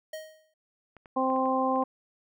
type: tone with exponential decay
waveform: square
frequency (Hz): 627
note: D#5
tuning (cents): +13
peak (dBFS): -34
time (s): 0.13-0.54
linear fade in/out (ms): 5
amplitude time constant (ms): 88
type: clicks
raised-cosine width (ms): 0.5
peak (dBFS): -34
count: 7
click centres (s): 0.967 / 1.058 / 1.302 / 1.362 / 1.457 / 1.759 / 1.826
type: harmonic tone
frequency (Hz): 261.6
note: C4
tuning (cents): 0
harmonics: 1 / 2 / 3 / 4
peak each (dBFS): -29 / -29 / -29 / -29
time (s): 1.16-1.84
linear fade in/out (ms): 10
effects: none